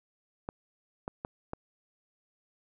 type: clicks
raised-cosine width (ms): 1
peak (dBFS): -21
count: 4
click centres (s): 0.489 / 1.079 / 1.249 / 1.534
effects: none

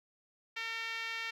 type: tone with band-pass filter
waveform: 5% pulse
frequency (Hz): 454.4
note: A#4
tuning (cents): -44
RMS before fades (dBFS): -39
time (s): 0.56-1.31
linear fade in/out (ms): 10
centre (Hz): 2100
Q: 1.8
effects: none

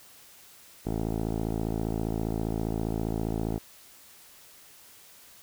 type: tone with low-pass filter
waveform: 10% pulse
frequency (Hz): 55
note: A1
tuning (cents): 0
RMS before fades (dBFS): -30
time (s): 0.85-3.59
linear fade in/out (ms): 20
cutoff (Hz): 570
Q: 2.1
effects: white hiss -53 dBFS RMS until 5.42 s

